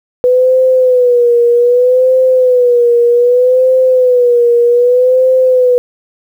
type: tone with vibrato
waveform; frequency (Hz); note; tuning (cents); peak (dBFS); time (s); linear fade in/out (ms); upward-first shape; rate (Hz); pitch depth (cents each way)
sine; 495.4; B4; +5; -5; 0.24-5.78; 0; sine; 0.64; 73
effects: 7-bit